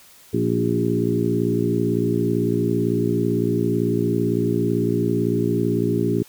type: harmonic tone with a mistuned harmonic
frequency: 57.9 Hz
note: A#1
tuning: 11 cents flat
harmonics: 2 / 3 / 4 / 5 / 6 / 7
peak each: -25 / -25 / -25 / -25 / -25 / -25 dBFS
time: 0.33-6.23 s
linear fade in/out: 10 ms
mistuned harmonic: 6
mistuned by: +27 cents
effects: white hiss -49 dBFS RMS until 6.28 s